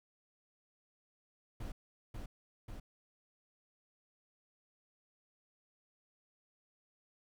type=noise with echo; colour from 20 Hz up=brown; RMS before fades=-42 dBFS; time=1.6-1.72 s; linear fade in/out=5 ms; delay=540 ms; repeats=2; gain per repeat=-2 dB; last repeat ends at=2.8 s; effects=none